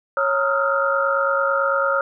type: tone cluster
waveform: sine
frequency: 551 / 925 / 1261 / 1379 / 1428 Hz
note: C#5 / A#5 / D#6 / F6 / F6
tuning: -11 / -14 / +23 / -22 / +38 cents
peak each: -21 / -30 / -23 / -22 / -27 dBFS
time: 0.17-2.01 s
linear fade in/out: 2 ms
effects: none